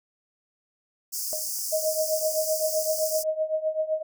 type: high-pass noise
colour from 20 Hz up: pink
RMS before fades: -31 dBFS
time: 1.12-3.24 s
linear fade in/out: 20 ms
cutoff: 4900 Hz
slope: 96 dB/octave
type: tone with exponential decay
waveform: sine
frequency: 622.3 Hz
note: D#5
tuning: in tune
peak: -27 dBFS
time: 1.33-1.52 s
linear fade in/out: 0 ms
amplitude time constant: 40 ms
type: tone with tremolo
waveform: sine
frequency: 627 Hz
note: D#5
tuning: 13 cents sharp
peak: -20 dBFS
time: 1.72-4.03 s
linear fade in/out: 10 ms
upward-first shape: triangle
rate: 7.8 Hz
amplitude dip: 90%
effects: none